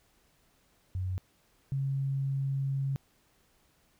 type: tone pair in turn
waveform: sine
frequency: 92.5 / 136.57 Hz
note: F#2 / C#3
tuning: 0 / -25 cents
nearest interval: perfect fifth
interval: 675 cents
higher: second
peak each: -30 / -28 dBFS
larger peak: second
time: 0.95-1.18 / 1.72-2.96 s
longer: second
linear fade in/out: 0 ms
effects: pink hiss -68 dBFS RMS until 3.99 s